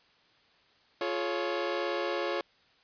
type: chord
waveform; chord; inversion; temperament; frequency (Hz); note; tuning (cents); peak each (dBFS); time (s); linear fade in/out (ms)
sawtooth; Db major; first; equal with one note detuned; 349.2 / 426.2 / 554.4; F4 / Ab4 / Db5; 0 / +45 / 0; -30 / -32 / -29; 1.01-2.41; 2
effects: white hiss -64 dBFS RMS until 2.83 s + resampled to 11025 Hz